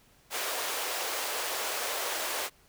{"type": "high-pass noise", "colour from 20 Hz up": "pink", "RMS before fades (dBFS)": -33, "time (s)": [0.3, 2.5], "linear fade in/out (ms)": 50, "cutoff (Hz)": 460, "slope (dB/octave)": 24, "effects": ["pink hiss -62 dBFS RMS until 2.68 s"]}